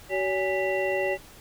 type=tone cluster; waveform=sine; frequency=379.1 / 568 / 823 / 1974 / 2744 Hz; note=F#4 / C#5 / G#5 / B6 / F7; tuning=+42 / +42 / -16 / -1 / -31 cents; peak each=-28 / -27 / -34 / -31 / -34 dBFS; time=0.09-1.18 s; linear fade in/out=50 ms; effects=tanh soft clip ceiling -12 dBFS + pink hiss -49 dBFS RMS until 1.4 s